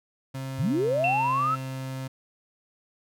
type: tone with pitch glide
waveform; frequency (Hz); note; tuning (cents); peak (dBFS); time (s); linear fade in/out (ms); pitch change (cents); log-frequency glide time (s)
35% pulse; 133.5 to 132.04; C3 to C3; +35 to +16; -30; 0.34-2.08; 10; -19; 0.47-1.27
type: linear sweep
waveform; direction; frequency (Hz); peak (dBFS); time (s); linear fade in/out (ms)
sine; up; 92.5 to 1342; -22; 0.58-1.56; 20
type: tone with exponential decay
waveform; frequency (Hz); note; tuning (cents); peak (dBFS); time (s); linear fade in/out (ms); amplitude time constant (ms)
sine; 2700; E7; +41; -23; 1.04-1.92; 2; 190
effects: none